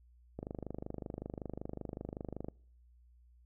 click train, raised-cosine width 2 ms, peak -27 dBFS, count 54, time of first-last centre 0.39-2.485 s, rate 25.3 Hz, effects noise-tail reverb RT60 0.6 s tail -26 dB re dry + added 60 Hz sine -60 dBFS peak until 3.45 s

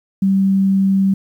sine tone, 193.7 Hz, G3, 20 cents flat, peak -11 dBFS, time 0.22-1.14 s, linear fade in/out 5 ms, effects 8-bit

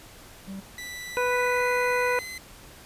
triangle tone, 193.9 Hz, G3, 19 cents flat, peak -32 dBFS, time 0.47-0.61 s, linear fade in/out 20 ms
sawtooth tone with pitch glide, 1975.5 to 2044 Hz, B6 to C7, 0 to -41 cents, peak -32 dBFS, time 0.78-2.38 s, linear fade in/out 2 ms, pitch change +59 cents, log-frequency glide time 1.26-1.68 s
harmonic tone, 493.9 Hz, B4, in tune, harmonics 1 / 2 / 3 / 4 / 5, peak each -25 / -28 / -30 / -31 / -32 dBFS, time 1.17-2.19 s, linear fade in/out 0 ms
effects pink hiss -48 dBFS RMS until 2.85 s + resampled to 32000 Hz

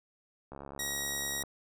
click train, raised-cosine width 1 ms, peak -30 dBFS, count 65, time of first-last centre 0.52-1.437 s, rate 69.8 Hz
10% pulse tone, 1899 Hz, A#6, 32 cents sharp, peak -24 dBFS, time 0.79-1.43 s, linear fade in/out 5 ms
effects none

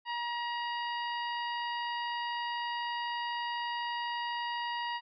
harmonic tone with a mistuned harmonic, 952 Hz, A#5, 36 cents sharp, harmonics 1 / 2 / 3 / 4 / 5, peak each -34 / -39 / -41 / -50 / -47 dBFS, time 0.05-5.01 s, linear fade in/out 50 ms, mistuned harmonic 5, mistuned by -16 cents, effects MP3 96 kbps

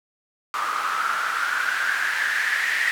white noise with band-pass filter sweep, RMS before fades -24 dBFS, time 0.54-2.91 s, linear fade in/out 0 ms, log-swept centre 1200 to 1900 Hz, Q 7.9, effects none

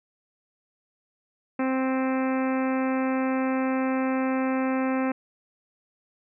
harmonic tone, 262 Hz, C4, 2 cents sharp, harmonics 1 / 2 / 3 / 4 / 5 / 6 / 7 / 8 / 9 / 10, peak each -24 / -30 / -34 / -36 / -38 / -40 / -41 / -42 / -43 / -44 dBFS, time 1.59-5.12 s, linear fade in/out 5 ms, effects none

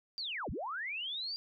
sine linear two-way sweep, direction down then up, 4800 to 32.7 to 4800 Hz, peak -36 dBFS, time 0.18-1.36 s, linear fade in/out 0 ms, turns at 0.5 s, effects none

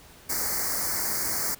white band-stop noise, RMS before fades -28 dBFS, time 0.29-1.55 s, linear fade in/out 10 ms, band 2200 to 4400 Hz, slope 96 dB/octave, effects pink hiss -51 dBFS RMS until 1.59 s

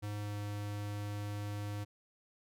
square tone with pitch glide, 103.83 to 103.11 Hz, G#2 to G#2, 0 to -12 cents, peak -38 dBFS, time 0.02-1.85 s, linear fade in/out 20 ms, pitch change -12 cents, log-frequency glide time 0.19-0.37 s, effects none

